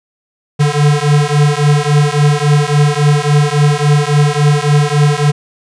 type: beating tone pair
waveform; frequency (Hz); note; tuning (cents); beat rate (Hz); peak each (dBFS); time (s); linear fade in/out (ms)
square; 145 / 148.6; D3 / D3; -22 / +21; 3.6; -12; 0.59-5.32; 20
effects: resampled to 22050 Hz + 8-bit